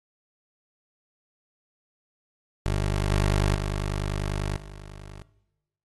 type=tone with level steps; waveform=20% pulse; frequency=50.1 Hz; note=G1; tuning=38 cents sharp; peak=-18 / -15 / -21 / -35 dBFS; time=2.66-5.22 s; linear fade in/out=0 ms; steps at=3.1 / 3.55 / 4.56 s; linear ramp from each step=5 ms; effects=noise-tail reverb RT60 1.0 s tail -18 dB re dry + AAC 32 kbps